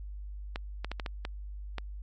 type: clicks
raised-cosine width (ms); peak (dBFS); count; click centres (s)
0.3; -19; 7; 0.559 / 0.846 / 0.916 / 0.998 / 1.062 / 1.251 / 1.783
effects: added 50 Hz sine -38 dBFS peak until 2.02 s + MP3 32 kbps